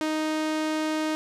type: tone with low-pass filter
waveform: sawtooth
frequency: 311.1 Hz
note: D#4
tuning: in tune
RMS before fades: -27 dBFS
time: 0.01-1.15 s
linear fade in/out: 0 ms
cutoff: 9000 Hz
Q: 0.56
effects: none